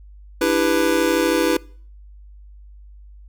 square chord, E minor seventh, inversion third, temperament just, 296.7 / 329.6 / 395.6 / 494.4 Hz, D4 / E4 / G4 / B4, +18 / 0 / +16 / +2 cents, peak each -24 / -21 / -25 / -21 dBFS, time 0.41-1.57 s, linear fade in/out 5 ms, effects noise-tail reverb RT60 0.5 s tail -24 dB re dry + added 50 Hz sine -40 dBFS peak until 3.28 s

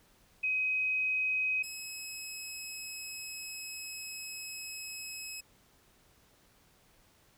sine / 15% pulse tone pair in turn, 2526 / 2566 Hz, D#7 / E7, +26 / -47 cents, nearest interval unison, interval 27 cents, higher second, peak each -28 / -33 dBFS, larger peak first, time 0.43-1.63 / 1.63-5.41 s, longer second, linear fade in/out 10 ms, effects pink hiss -65 dBFS RMS until 7.37 s

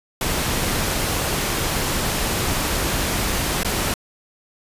pink noise with dropouts, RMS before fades -22 dBFS, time 0.21-3.94 s, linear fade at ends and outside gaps 2 ms, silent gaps 3.633-3.647 s, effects resampled to 32000 Hz

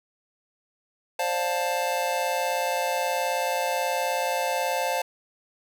square chord, D minor seventh, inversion third, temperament just, 528.6 / 587.3 / 704.8 / 881 Hz, C5 / D5 / F5 / A5, +18 / 0 / +16 / +2 cents, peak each -30 / -34 / -30 / -30 dBFS, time 1.19-5.02 s, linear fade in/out 5 ms, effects none

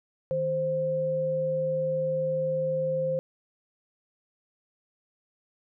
sine tone pair together, 155.79 / 524 Hz, D#3 / C5, +3 / +2 cents, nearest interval octave + major sixth, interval 2099 cents, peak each -34 / -25 dBFS, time 0.31-3.19 s, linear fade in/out 0 ms, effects none

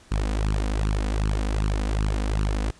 sawtooth tone with flanger, 51.91 Hz, G#1, in tune, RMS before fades -24 dBFS, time 0.11-2.71 s, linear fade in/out 10 ms, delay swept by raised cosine 0.69 to 4.09 ms, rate 2.6 Hz, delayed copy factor +0.85, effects pink hiss -53 dBFS RMS until 2.79 s + resampled to 22050 Hz

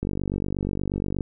click train, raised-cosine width 3 ms, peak -14 dBFS, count 58, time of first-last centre 0.03-1.208 s, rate 48.4 Hz, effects none

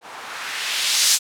violet noise with low-pass filter sweep, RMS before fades -22 dBFS, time 0.01-1.19 s, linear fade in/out 50 ms, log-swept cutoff 730 to 6400 Hz, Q 1.1, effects none

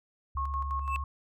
sine tone, 69.5 Hz, C#2, 5 cents sharp, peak -32 dBFS, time 0.35-1.04 s, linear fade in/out 5 ms
sine tone with tremolo, 1088 Hz, C#6, 33 cents flat, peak -30 dBFS, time 0.37-1.04 s, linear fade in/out 2 ms, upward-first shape square, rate 5.9 Hz, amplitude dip 55%
triangle tone with exponential growth, 2637 Hz, E7, in tune, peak -28 dBFS, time 0.81-0.96 s, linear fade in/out 0 ms, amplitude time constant 32 ms
effects none

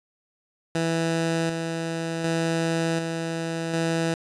15% pulse tone with tremolo, 164.7 Hz, E3, 1 cent flat, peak -16 dBFS, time 0.75-4.14 s, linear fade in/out 2 ms, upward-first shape square, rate 0.67 Hz, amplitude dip 40%, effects resampled to 22050 Hz

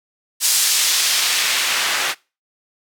white noise with band-pass filter sweep, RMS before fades -18 dBFS, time 0.4-2.15 s, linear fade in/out 50 ms, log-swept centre 6700 to 1600 Hz, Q 0.77, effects noise-tail reverb RT60 0.3 s tail -24 dB re dry

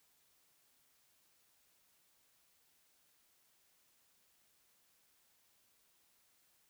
silence, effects white hiss -73 dBFS RMS until 6.69 s

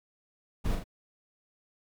brown noise with echo, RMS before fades -30 dBFS, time 0.64-0.76 s, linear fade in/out 20 ms, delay 41 ms, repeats 2, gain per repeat -4 dB, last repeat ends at 0.842 s, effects none

